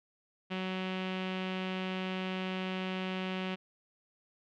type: tone with low-pass filter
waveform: sawtooth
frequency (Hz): 186.7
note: F#3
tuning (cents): +16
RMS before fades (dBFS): -36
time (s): 0.5-3.56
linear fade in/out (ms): 20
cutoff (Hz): 2900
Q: 3.1
effects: none